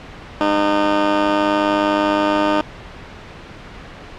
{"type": "tone with amplitude modulation", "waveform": "15% pulse", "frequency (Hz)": 305.1, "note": "D#4", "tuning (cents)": -34, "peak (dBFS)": -5, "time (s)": [0.41, 2.61], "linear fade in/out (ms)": 0, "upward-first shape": "sine", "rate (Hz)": 99.5, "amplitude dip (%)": 65, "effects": ["pink hiss -36 dBFS RMS until 4.18 s", "low-pass 3000 Hz 12 dB/octave"]}